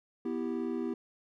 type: chord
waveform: triangle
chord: E minor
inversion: second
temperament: equal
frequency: 246.9 / 329.6 / 392 Hz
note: B3 / E4 / G4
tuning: 0 / 0 / 0 cents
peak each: -33 / -34 / -35 dBFS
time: 0.25-0.94 s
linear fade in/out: 5 ms
effects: none